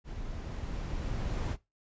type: noise with level ramp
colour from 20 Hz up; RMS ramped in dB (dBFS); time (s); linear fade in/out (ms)
brown; -41 to -31; 0.04-1.57; 50
effects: noise-tail reverb RT60 0.2 s tail -18 dB re dry + resampled to 16000 Hz